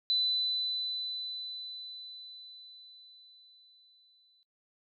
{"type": "tone with exponential decay", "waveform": "sine", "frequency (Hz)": 4000, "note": "B7", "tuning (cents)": 21, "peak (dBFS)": -25, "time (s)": [0.1, 4.43], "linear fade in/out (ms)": 0, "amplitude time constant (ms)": 940, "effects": ["noise-tail reverb RT60 0.1 s tail -18 dB re dry"]}